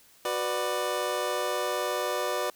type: chord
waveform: 25% pulse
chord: B minor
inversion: second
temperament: just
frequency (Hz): 370.4 / 493.9 / 592.7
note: F#4 / B4 / D5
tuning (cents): +2 / 0 / +16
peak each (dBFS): -30 / -28 / -27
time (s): 0.25-2.5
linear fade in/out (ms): 2
effects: white hiss -58 dBFS RMS until 2.55 s